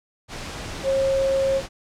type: tone in noise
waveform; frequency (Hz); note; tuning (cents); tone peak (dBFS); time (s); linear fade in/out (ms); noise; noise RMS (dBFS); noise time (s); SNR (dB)
sine; 540; C#5; -45; -18; 0.83-1.62; 50; pink; -33; 0.28-1.69; +12
effects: low-pass 7000 Hz 12 dB/octave